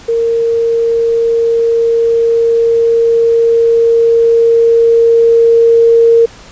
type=tone with level ramp; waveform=sine; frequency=461.7 Hz; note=A#4; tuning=17 cents flat; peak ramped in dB=-9 to -3 dBFS; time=0.08-6.26 s; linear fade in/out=10 ms; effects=pink hiss -36 dBFS RMS until 6.51 s + resampled to 16000 Hz